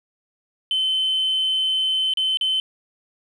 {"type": "tone with dropouts", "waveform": "sine", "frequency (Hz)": 3064, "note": "G7", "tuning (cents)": -40, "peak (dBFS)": -17, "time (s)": [0.71, 2.6], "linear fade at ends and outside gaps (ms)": 1, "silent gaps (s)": [[2.137, 2.172], [2.372, 2.411]], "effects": ["tanh soft clip ceiling -15 dBFS", "9-bit"]}